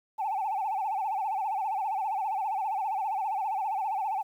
sine tone with vibrato, 819 Hz, G#5, 24 cents flat, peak -26 dBFS, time 0.18-4.23 s, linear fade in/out 20 ms, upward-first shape sine, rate 15 Hz, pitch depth 150 cents each way, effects tanh soft clip ceiling -24 dBFS + 10-bit

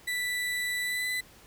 35% pulse tone with pitch glide, 1975.5 to 2002 Hz, B6 to B6, 0 to +23 cents, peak -27 dBFS, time 0.07-1.21 s, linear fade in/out 10 ms, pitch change +23 cents, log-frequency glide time 0.82-1.08 s, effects pink hiss -55 dBFS RMS until 1.46 s

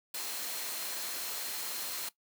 sine tone in noise, 4186 Hz, C8, in tune, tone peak -46 dBFS, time 0.14-2.09 s, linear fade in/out 5 ms, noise white, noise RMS -38 dBFS, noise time 0.14-2.09 s, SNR -11 dB, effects noise-tail reverb RT60 0.1 s tail -17 dB re dry + high-pass 300 Hz 12 dB/octave

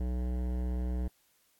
sine tone with hard clipping, 61.74 Hz, B1, in tune, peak -32 dBFS, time 0-1.08 s, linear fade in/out 5 ms, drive 16 dB, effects white hiss -70 dBFS RMS until 1.59 s + AAC 64 kbps

